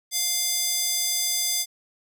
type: tone with high-pass filter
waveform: square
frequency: 698.5 Hz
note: F5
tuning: in tune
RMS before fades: -25 dBFS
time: 0.11-1.66 s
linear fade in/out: 50 ms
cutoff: 5300 Hz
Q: 1.2
effects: none